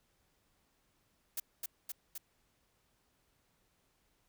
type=noise with echo; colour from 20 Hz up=blue; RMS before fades=-37 dBFS; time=1.37-1.4 s; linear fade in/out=5 ms; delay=260 ms; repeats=3; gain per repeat=-2 dB; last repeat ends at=2.18 s; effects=pink hiss -75 dBFS RMS until 4.28 s